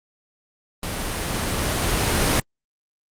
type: noise with level ramp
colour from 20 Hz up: pink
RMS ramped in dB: -28 to -18 dBFS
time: 0.83-2.4 s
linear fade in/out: 2 ms
effects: low-pass 12000 Hz 12 dB/octave + Opus 32 kbps